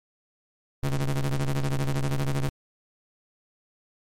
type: ring-modulated tone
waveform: 45% pulse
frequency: 71.3 Hz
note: C#2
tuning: 49 cents sharp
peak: -20 dBFS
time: 0.83-2.49 s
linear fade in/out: 0 ms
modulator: 65 Hz
effects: MP3 64 kbps